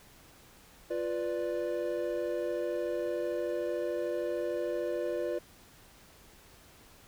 triangle chord, B diminished, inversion second, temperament equal, 349.2 / 493.9 / 587.3 Hz, F4 / B4 / D5, 0 / 0 / 0 cents, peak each -33 dBFS, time 0.9-5.39 s, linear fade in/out 10 ms, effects pink hiss -57 dBFS RMS until 7.07 s

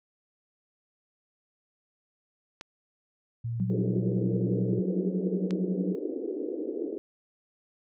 clicks, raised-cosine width 0.2 ms, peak -22 dBFS, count 2, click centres 2.611 / 5.508 s
sine tone with pitch glide, 116.54 to 119.47 Hz, A#2 to A#2, 0 to +43 cents, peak -29 dBFS, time 3.44-4.8 s, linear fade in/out 10 ms, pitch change +43 cents, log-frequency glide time 3.62-3.92 s
sine tone with tremolo, 185 Hz, F#3, in tune, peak -24 dBFS, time 3.6-5.95 s, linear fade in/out 0 ms, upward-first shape sine, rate 11 Hz, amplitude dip 75%
pink band-pass noise, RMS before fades -33 dBFS, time 3.7-6.98 s, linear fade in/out 0 ms, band 290 to 470 Hz, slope 48 dB/octave
effects none

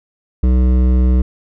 triangle tone with hard clipping, 62.8 Hz, B1, 30 cents sharp, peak -11 dBFS, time 0.43-1.22 s, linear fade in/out 5 ms, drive 16 dB, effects none

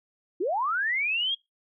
sine linear sweep, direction up, 311.1 to 3322 Hz, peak -24 dBFS, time 0.4-1.35 s, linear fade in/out 10 ms, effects noise-tail reverb RT60 0.2 s tail -25 dB re dry

